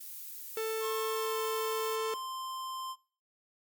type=noise; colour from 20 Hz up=violet; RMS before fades=-44 dBFS; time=0-1.96 s; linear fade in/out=10 ms
type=tone; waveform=45% pulse; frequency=442.6 Hz; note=A4; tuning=10 cents sharp; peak=-32 dBFS; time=0.57-2.14 s; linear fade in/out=2 ms
type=tone with pitch glide; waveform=square; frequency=1076 to 1044.8 Hz; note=C6 to C6; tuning=+48 to -3 cents; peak=-38 dBFS; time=0.8-2.96 s; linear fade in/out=50 ms; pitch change=-51 cents; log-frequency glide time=1.09-1.35 s
effects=noise-tail reverb RT60 0.5 s tail -23 dB re dry + Opus 48 kbps